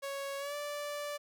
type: tone with pitch glide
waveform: sawtooth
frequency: 554.4 to 584.3 Hz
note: C#5 to D5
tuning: 0 to -9 cents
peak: -33 dBFS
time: 0.02-1.18 s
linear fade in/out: 20 ms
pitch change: +91 cents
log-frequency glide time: 0.38-0.55 s
effects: none